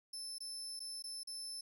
30% pulse tone with dropouts, 5274 Hz, E8, in tune, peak -39 dBFS, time 0.13-1.61 s, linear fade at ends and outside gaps 5 ms, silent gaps 0.384-0.404 / 0.794-0.802 / 1.024-1.039 / 1.234-1.272 s, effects none

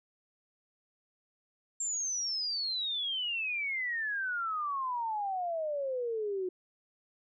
sine exponential sweep, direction down, 7459 to 360 Hz, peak -31 dBFS, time 1.8-6.49 s, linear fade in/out 5 ms, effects none

